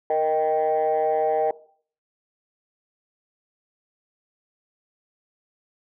sine chord, Eb major, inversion second, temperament equal, 466.2 / 622.3 / 784 Hz, Bb4 / Eb5 / G5, 0 / 0 / 0 cents, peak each -22 dBFS, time 0.1-1.51 s, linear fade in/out 2 ms, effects noise-tail reverb RT60 0.5 s tail -19 dB re dry + tanh soft clip ceiling -14 dBFS

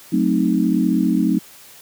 sine chord, F# diminished seventh, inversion none, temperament equal, 185 / 220 / 261.6 / 311.1 Hz, F#3 / A3 / C4 / Eb4, 0 / 0 / 0 / 0 cents, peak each -20 dBFS, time 0.12-1.39 s, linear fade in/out 10 ms, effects white hiss -44 dBFS RMS until 1.81 s + high-pass 60 Hz 12 dB/octave

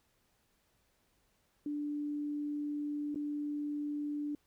sine tone with dropouts, 293.7 Hz, D4, in tune, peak -34 dBFS, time 1.66-4.35 s, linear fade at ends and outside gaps 2 ms, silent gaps 3.146-3.157 s, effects pink hiss -74 dBFS RMS until 4.46 s

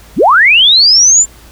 sine linear sweep, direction up, 110.5 to 7320 Hz, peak -3 dBFS, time 0.16-1.26 s, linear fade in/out 50 ms, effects added 55 Hz sine -38 dBFS peak until 1.51 s + pink hiss -40 dBFS RMS until 1.51 s

